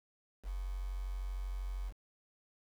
sine tone with quantisation, 46.39 Hz, F#1, 5 cents sharp, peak -36 dBFS, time 0.43-1.93 s, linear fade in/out 50 ms, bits 9, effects none

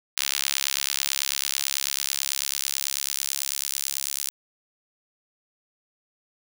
sawtooth tone with high-pass filter sweep, 69.1 Hz, C#2, 5 cents flat, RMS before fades -28 dBFS, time 0.17-4.3 s, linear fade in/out 0 ms, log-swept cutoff 3400 to 6600 Hz, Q 0.82, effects none

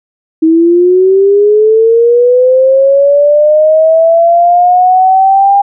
sine linear sweep, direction up, 317.1 to 805 Hz, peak -3 dBFS, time 0.42-5.62 s, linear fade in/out 10 ms, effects none

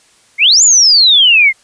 sine exponential two-way sweep, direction up then down, 2062 to 7270 to 2062 Hz, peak -4 dBFS, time 0.38-1.53 s, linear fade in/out 50 ms, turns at 0.63 s, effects white hiss -49 dBFS RMS until 1.63 s + resampled to 22050 Hz

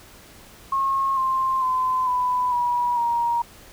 sine tone with pitch steps, 1083 / 1053.4 / 1024.6 / 996.6 / 969.3 / 942.8 Hz, C#6 / C6 / C6 / B5 / B5 / A#5, -41 / +11 / -37 / +15 / -33 / +19 cents, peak -19 dBFS, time 0.72-3.42 s, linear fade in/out 5 ms, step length 450 ms, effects pink hiss -47 dBFS RMS until 3.72 s

